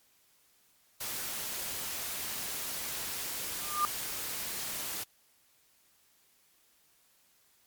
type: noise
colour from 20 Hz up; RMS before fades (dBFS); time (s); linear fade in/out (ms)
white; -37; 1-5.04; 10
type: tone with exponential growth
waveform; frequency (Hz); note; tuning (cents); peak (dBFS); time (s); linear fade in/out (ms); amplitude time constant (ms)
sine; 1200; D6; +37; -22; 3.55-3.85; 0; 65
effects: white hiss -67 dBFS RMS until 7.66 s + MP3 96 kbps